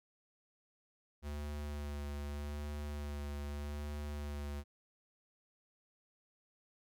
square tone with vibrato, 73 Hz, D2, 10 cents flat, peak -40 dBFS, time 1.22-4.64 s, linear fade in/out 50 ms, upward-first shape sine, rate 0.82 Hz, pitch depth 19 cents each way, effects none

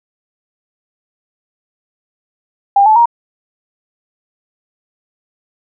sine tone with pitch steps, 800 / 867.4 / 940.4 Hz, G5 / A5 / A#5, +35 / -25 / +15 cents, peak -5 dBFS, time 2.76-3.057 s, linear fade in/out 5 ms, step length 99 ms, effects none

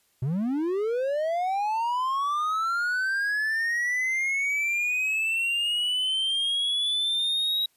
triangle linear sweep, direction up, 118.5 to 3845 Hz, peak -22 dBFS, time 0.22-7.66 s, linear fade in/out 5 ms, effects white hiss -67 dBFS RMS until 7.76 s + resampled to 32000 Hz

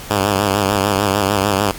5% pulse tone with vibrato, 100 Hz, G2, 35 cents sharp, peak -3 dBFS, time 0.1-1.72 s, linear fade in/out 10 ms, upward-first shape sine, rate 6.7 Hz, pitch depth 79 cents each way, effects pink hiss -33 dBFS RMS until 1.78 s + Opus 48 kbps

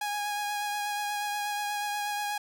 sawtooth tone with vibrato, 826 Hz, G#5, 10 cents flat, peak -26 dBFS, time 0.01-2.38 s, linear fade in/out 5 ms, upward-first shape triangle, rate 8.3 Hz, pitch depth 19 cents each way, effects none

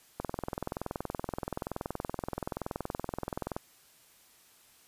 click train, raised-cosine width 1 ms, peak -19 dBFS, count 72, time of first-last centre 0.2-3.565 s, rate 21.1 Hz, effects white hiss -61 dBFS RMS until 4.87 s + resampled to 32000 Hz

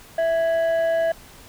sine tone pair together, 659.2 / 1661.2 Hz, E5 / G#6, 0 / 0 cents, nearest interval octave + major third, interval 1600 cents, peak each -16 / -28 dBFS, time 0.18-1.12 s, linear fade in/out 5 ms, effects tanh soft clip ceiling -16 dBFS + pink hiss -46 dBFS RMS until 1.48 s

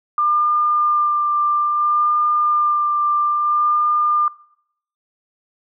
sine tone with vibrato, 1196 Hz, D6, 31 cents sharp, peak -14 dBFS, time 0.18-4.28 s, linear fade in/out 2 ms, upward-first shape sine, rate 0.6 Hz, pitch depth 13 cents each way, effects noise-tail reverb RT60 0.7 s tail -21 dB re dry

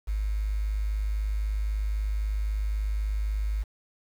sine tone with quantisation, 51.91 Hz, G#1, in tune, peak -25 dBFS, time 0.07-3.64 s, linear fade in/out 20 ms, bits 8, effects none

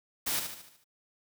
white noise with echo, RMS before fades -31 dBFS, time 0.26-0.4 s, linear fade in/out 10 ms, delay 74 ms, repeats 6, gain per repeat -6 dB, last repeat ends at 0.844 s, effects none

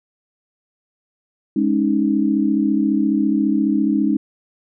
sine chord, Ab suspended fourth, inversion none, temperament just, 207.7 / 276.9 / 311.5 Hz, Ab3 / Db4 / Eb4, 0 / -2 / +2 cents, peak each -19 dBFS, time 1.56-4.17 s, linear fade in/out 5 ms, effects none

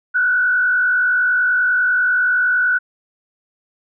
sine tone with frequency modulation, 1480 Hz, F#6, in tune, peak -13 dBFS, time 0.14-2.79 s, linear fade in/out 20 ms, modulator 50.4 Hz, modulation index 0.76, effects none

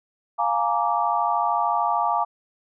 sine chord, Bb dominant seventh, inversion second, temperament just, 699.2 / 839.1 / 932.3 / 1165.4 Hz, F5 / Ab5 / Bb5 / D6, +2 / +18 / 0 / -14 cents, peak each -25 dBFS, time 0.38-2.25 s, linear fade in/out 20 ms, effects none

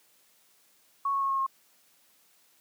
sine tone with pitch steps, 1108.7 / 1100.4 / 1092.2 / 1084 / 1075.9 Hz, C#6 / C#6 / C#6 / C#6 / C6, 0 / -13 / -26 / -39 / +48 cents, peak -25 dBFS, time 1.05-1.465 s, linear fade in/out 5 ms, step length 83 ms, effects white hiss -64 dBFS RMS until 2.6 s + high-pass 150 Hz 12 dB/octave

